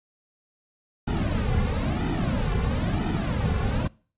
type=noise with flanger; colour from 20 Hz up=brown; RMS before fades=-25 dBFS; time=1.07-3.88 s; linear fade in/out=10 ms; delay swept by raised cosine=1.8 to 3.2 ms; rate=1 Hz; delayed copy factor=-0.8; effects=noise-tail reverb RT60 0.4 s tail -23 dB re dry + resampled to 8000 Hz